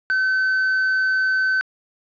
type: tone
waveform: triangle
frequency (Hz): 1528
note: G6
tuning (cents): -45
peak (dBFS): -15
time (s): 0.1-1.61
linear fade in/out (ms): 0
effects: resampled to 11025 Hz + 9-bit